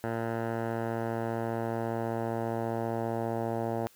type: tone with low-pass filter sweep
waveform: 10% pulse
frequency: 114.9 Hz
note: A#2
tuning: 25 cents flat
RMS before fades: -32 dBFS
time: 0.04-3.87 s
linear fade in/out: 0 ms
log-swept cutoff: 1300 to 850 Hz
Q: 1.9
effects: white hiss -60 dBFS RMS until 3.95 s